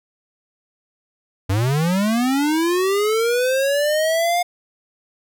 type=linear sweep; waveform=square; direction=up; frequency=90.8 to 714 Hz; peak=-17 dBFS; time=1.49-4.43 s; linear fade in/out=10 ms; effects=none